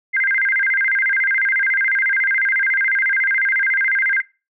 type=tone with vibrato; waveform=sine; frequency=1823 Hz; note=A#6; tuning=39 cents flat; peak=-15 dBFS; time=0.13-4.22 s; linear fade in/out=20 ms; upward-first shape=square; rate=14 Hz; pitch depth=230 cents each way; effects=noise-tail reverb RT60 0.3 s tail -23 dB re dry